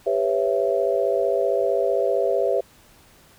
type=chord; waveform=sine; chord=C# half-diminished seventh; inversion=second; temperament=just; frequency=399.1 / 498.9 / 554.4 / 665.2 Hz; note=G4 / B4 / C#5 / E5; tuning=+31 / +17 / 0 / +16 cents; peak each=-24 dBFS; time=0.06-2.61 s; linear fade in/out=10 ms; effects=pink hiss -53 dBFS RMS until 3.38 s